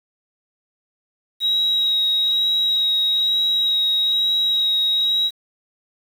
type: tone with vibrato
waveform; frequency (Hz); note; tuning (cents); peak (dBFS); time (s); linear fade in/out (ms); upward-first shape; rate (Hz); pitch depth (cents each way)
sine; 3819; A#7; +41; -15; 1.4-5.31; 50; sine; 1.1; 12
effects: tanh soft clip ceiling -11 dBFS + 7-bit